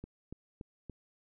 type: click train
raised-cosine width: 3 ms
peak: -30 dBFS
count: 4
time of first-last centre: 0.04-0.897 s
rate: 3.5 Hz
effects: none